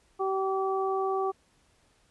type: harmonic tone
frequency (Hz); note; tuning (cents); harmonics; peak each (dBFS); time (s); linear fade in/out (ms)
384.4; G4; -34; 1 / 2 / 3; -28 / -31 / -33; 0.19-1.32; 20
effects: pink hiss -66 dBFS RMS until 2.1 s + resampled to 24000 Hz

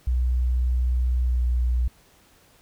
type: tone with pitch glide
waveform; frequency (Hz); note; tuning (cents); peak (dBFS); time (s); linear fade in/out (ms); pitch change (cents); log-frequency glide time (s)
sine; 62 to 61.01; B1 to B1; +7 to -20; -19; 0.07-1.88; 5; -27; 1.23-1.43
effects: pink hiss -57 dBFS RMS until 2.61 s

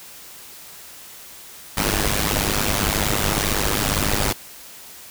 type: noise with amplitude modulation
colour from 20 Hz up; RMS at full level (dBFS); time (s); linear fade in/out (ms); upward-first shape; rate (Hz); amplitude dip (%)
pink; -17; 1.77-4.33; 5; sine; 102; 90
effects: white hiss -41 dBFS RMS until 5.1 s

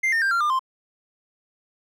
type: tone with pitch steps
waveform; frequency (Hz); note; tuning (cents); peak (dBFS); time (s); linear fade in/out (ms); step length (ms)
triangle; 2093 / 1822.1 / 1586.2 / 1380.9 / 1202.1 / 1046.5; C7 / A#6 / G6 / F6 / D6 / C6; 0 / -40 / +20 / -20 / +40 / 0; -17; 0.03-0.594; 10; 94
effects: none

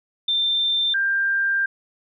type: tone pair in turn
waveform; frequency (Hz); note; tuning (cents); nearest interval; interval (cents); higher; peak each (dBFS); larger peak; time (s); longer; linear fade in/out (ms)
sine; 3577 / 1589.7; A7 / G6; +28 / +24; octave + major second; 1404; first; -18 / -18; neither; 0.28-0.94 / 0.94-1.66; second; 5
effects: none

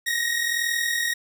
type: tone pair together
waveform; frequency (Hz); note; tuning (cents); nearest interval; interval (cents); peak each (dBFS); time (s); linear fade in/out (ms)
sawtooth; 1857.8 / 1899; A#6 / A#6; -6 / +32; unison; 38; -22; 0.06-1.14; 10
effects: none

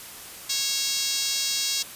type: tone with high-pass filter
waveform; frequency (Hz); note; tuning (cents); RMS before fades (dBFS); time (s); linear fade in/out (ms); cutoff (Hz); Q
5% pulse; 549; C#5; -17; -26; 0.49-1.83; 10; 4200; 0.99
effects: white hiss -41 dBFS RMS until 1.95 s + resampled to 32000 Hz

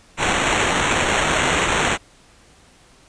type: noise with sample-and-hold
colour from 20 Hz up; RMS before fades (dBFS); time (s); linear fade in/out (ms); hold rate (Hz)
blue; -19; 0.17-1.98; 50; 4900
effects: pink hiss -51 dBFS RMS until 3.08 s + resampled to 22050 Hz

